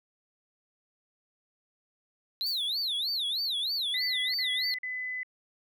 triangle tone with vibrato, 3915 Hz, B7, 16 cents flat, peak -27 dBFS, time 2.41-4.74 s, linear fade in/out 0 ms, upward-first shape sine, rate 3.2 Hz, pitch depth 280 cents each way
violet noise with exponential decay, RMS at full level -40 dBFS, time 2.46-2.83 s, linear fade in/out 5 ms, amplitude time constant 79 ms
sine tone bursts, 2009 Hz, B6, 29 cents sharp, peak -32 dBFS, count 3, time 3.94-5.232 s, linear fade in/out 2 ms, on 400 ms, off 46 ms
effects none

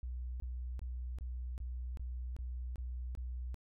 sine tone bursts, 61.74 Hz, B1, in tune, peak -38 dBFS, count 9, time 0.03-3.544 s, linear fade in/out 0 ms, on 370 ms, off 23 ms, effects none

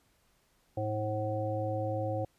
harmonic tone, 107.1 Hz, A2, 46 cents flat, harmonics 1 / 3 / 5 / 7, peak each -34 / -39 / -34 / -38 dBFS, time 0.77-2.25 s, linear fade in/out 5 ms, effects pink hiss -70 dBFS RMS until 2.38 s + resampled to 32000 Hz

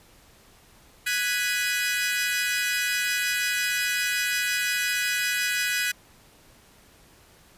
sawtooth chord, G# minor seventh, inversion third, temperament equal, 1480 / 1661.2 / 1975.5 / 2489 Hz, F#6 / G#6 / B6 / D#7, 0 / 0 / 0 / 0 cents, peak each -26 dBFS, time 1.06-5.92 s, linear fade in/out 10 ms, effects pink hiss -55 dBFS RMS until 7.57 s + resampled to 32000 Hz

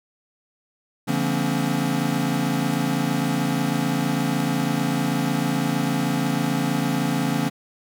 square tone cluster, 144.2 / 172.5 / 228.3 / 257.7 / 284.1 Hz, D3 / F3 / A#3 / C4 / C#4, -31 / -21 / -36 / -26 / +43 cents, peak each -28 dBFS, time 1.07-7.5 s, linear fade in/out 20 ms, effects none

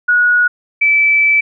sine tone pair in turn, 1457 / 2313 Hz, F#6 / D7, -27 / -27 cents, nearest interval minor sixth, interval 800 cents, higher second, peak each -8 dBFS, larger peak neither, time 0.08-0.48 / 0.81-1.41 s, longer second, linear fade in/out 10 ms, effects none

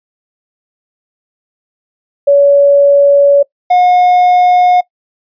sine / triangle tone pair in turn, 566 / 721 Hz, C#5 / F#5, +36 / -45 cents, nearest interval major third, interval 419 cents, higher second, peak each -3 dBFS, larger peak neither, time 2.27-3.43 / 3.7-4.81 s, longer first, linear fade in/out 10 ms, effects noise-tail reverb RT60 0.1 s tail -21 dB re dry + resampled to 11025 Hz

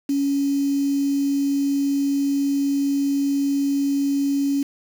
sine tone with quantisation, 279.4 Hz, C#4, 14 cents sharp, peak -18 dBFS, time 0.09-4.63 s, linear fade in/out 5 ms, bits 6, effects none

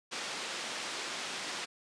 white band-pass noise, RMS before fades -39 dBFS, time 0.11-1.66 s, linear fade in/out 20 ms, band 240 to 4700 Hz, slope 12 dB/octave, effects resampled to 22050 Hz

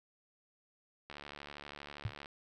click train, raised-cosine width 0.3 ms, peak -30 dBFS, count 85, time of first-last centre 1.1-2.259 s, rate 72.5 Hz
sine tone with exponential decay, 107.4 Hz, A2, 41 cents flat, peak -29 dBFS, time 2.05-2.13 s, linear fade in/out 5 ms, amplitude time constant 16 ms
effects none

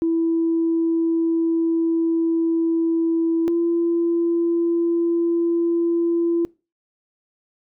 sine tone pair in turn, 330 / 338.7 Hz, E4 / E4, +2 / +47 cents, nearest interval unison, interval 45 cents, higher second, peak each -16 dBFS, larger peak neither, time 0.02-3.48 / 3.48-6.45 s, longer first, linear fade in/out 0 ms, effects noise-tail reverb RT60 0.3 s tail -24 dB re dry + tanh soft clip ceiling -12 dBFS

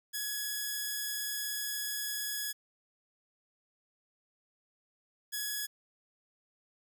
5% pulse tone pair in turn, 1683 / 1683 Hz, G#6 / G#6, +23 / +23 cents, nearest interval unison, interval 0 cents, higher neither, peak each -23 dBFS, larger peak neither, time 0.13-2.53 / 5.32-5.67 s, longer first, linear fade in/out 20 ms, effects none

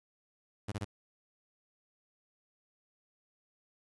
sawtooth tone bursts, 102.4 Hz, G#2, 24 cents flat, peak -30 dBFS, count 3, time 0.68-0.848 s, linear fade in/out 10 ms, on 40 ms, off 24 ms, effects resampled to 24000 Hz + 10-bit

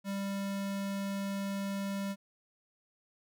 square tone, 197.5 Hz, G3, 13 cents sharp, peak -34 dBFS, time 0.04-2.16 s, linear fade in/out 50 ms, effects none

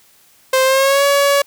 sawtooth tone with pitch glide, 523.3 to 564.1 Hz, C5 to C#5, 0 to +30 cents, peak -7 dBFS, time 0.53-1.42 s, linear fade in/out 5 ms, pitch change +130 cents, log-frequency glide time 0.64-1.04 s, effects white hiss -51 dBFS RMS until 1.46 s

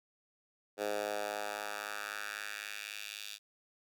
10% pulse tone with high-pass filter sweep, 103.83 Hz, G#2, in tune, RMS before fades -40 dBFS, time 0.77-3.39 s, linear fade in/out 50 ms, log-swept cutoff 470 to 3500 Hz, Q 1.8, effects none

